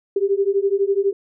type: beating tone pair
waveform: sine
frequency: 390 / 402 Hz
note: G4 / G4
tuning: -9 / +44 cents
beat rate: 12 Hz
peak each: -19 dBFS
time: 0.16-1.13 s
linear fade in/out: 5 ms
effects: none